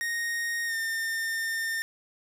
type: tone with pitch glide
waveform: 45% pulse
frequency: 1861 to 1810.1 Hz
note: A#6 to A6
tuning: -3 to +49 cents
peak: -28 dBFS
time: 0.01-1.82 s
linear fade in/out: 0 ms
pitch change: -48 cents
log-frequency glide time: 0.66-0.75 s
effects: none